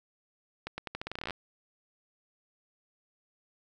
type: accelerating click train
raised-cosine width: 0.3 ms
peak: -20 dBFS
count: 16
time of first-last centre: 0.67-1.307 s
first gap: 110 ms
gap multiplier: 0.84
effects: none